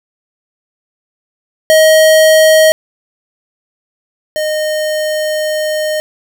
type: tone pair in turn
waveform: square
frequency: 630 / 615.3 Hz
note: D#5 / D#5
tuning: +21 / -19 cents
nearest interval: unison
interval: 40 cents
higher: first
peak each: -5 / -14 dBFS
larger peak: first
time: 1.7-2.72 / 4.36-6 s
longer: second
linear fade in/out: 0 ms
effects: none